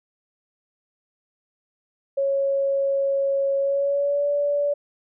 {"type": "tone with pitch glide", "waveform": "sine", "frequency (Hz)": [551, 576.7], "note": ["C#5", "D5"], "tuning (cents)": [-11, -32], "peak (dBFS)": -19, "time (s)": [2.17, 4.74], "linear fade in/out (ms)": 10, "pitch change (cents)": 79, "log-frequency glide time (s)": [3.58, 4.28], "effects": []}